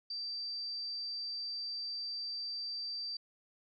sine tone, 4669 Hz, D8, 11 cents flat, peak -37 dBFS, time 0.1-3.17 s, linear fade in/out 5 ms, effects none

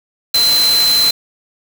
sine tone in noise, 4077 Hz, C8, 46 cents flat, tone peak -10 dBFS, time 0.34-1.11 s, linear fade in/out 5 ms, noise white, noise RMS -19 dBFS, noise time 0.34-1.11 s, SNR +6 dB, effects none

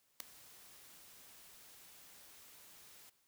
white noise with ADSR envelope, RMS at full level -36 dBFS, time 0.2-3.1 s, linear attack 3 ms, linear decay 3 ms, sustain -23 dB, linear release 9 ms, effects white hiss -75 dBFS RMS until 3.27 s

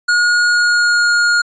square tone with pitch glide, 1440 to 1425.1 Hz, F#6 to F6, -47 to +35 cents, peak -11 dBFS, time 0.08-1.42 s, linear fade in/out 10 ms, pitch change -18 cents, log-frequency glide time 0.51-1.16 s, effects resampled to 16000 Hz

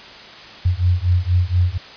sine beating tone pair, 87.31 / 91.51 Hz, F2 / F#2, 0 / -19 cents, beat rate 4.2 Hz, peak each -17 dBFS, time 0.65-1.78 s, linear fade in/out 10 ms, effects white hiss -38 dBFS RMS until 1.96 s + resampled to 11025 Hz

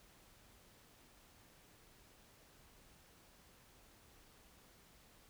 silence, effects pink hiss -65 dBFS RMS until 5.29 s

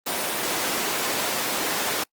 pink high-pass noise, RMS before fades -26 dBFS, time 0.06-2.04 s, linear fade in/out 10 ms, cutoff 330 Hz, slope 12 dB/octave, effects noise-tail reverb RT60 0.1 s tail -26 dB re dry + Opus 24 kbps

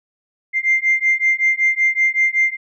sine beating tone pair, 2093 / 2098.3 Hz, C7 / C7, 0 / +4 cents, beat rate 5.3 Hz, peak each -16 dBFS, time 0.53-2.57 s, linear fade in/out 50 ms, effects tanh soft clip ceiling -7 dBFS

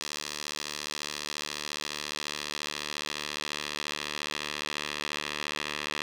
10% pulse tone with band-pass filter sweep, 74.4 Hz, D2, 23 cents sharp, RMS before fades -36 dBFS, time 0.01-6.02 s, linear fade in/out 0 ms, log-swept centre 5100 to 2900 Hz, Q 1.2, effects none

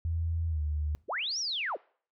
sine tone with pitch glide, 82.7 to 74.97 Hz, E2 to D2, +6 to +36 cents, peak -28 dBFS, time 0.05-0.95 s, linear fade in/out 0 ms, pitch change -170 cents, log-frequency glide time 0.48-0.61 s
sine linear two-way sweep, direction up then down, 245.1 to 5860 to 268 Hz, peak -30 dBFS, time 1.08-1.77 s, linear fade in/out 20 ms, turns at 1.39 s
effects noise-tail reverb RT60 0.5 s tail -24 dB re dry

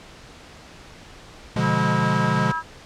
square chord, B diminished seventh, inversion none, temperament equal, 123.47 / 146.83 / 174.61 / 207.7 Hz, B2 / D3 / F3 / Ab3, 0 / 0 / 0 / 0 cents, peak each -26 dBFS, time 1.56-2.52 s, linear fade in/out 5 ms
harmonic tone, 324.1 Hz, E4, 29 cents flat, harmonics 3 / 4 / 5, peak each -27 / -28 / -29 dBFS, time 1.59-2.63 s, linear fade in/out 50 ms
effects pink hiss -44 dBFS RMS until 2.85 s + low-pass 6000 Hz 12 dB/octave

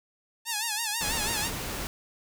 5% pulse tone with vibrato, 880 Hz, A5, in tune, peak -16 dBFS, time 0.45-1.51 s, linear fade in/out 50 ms, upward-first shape sine, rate 6.1 Hz, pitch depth 110 cents each way
pink noise, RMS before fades -34 dBFS, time 1.01-1.87 s, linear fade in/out 0 ms
effects none

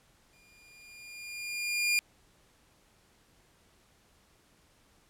sawtooth tone with exponential growth, 2415 Hz, D7, 48 cents sharp, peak -20 dBFS, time 0.33-1.99 s, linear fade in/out 0 ms, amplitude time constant 360 ms, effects pink hiss -65 dBFS RMS until 5.09 s + low-pass 12000 Hz 12 dB/octave

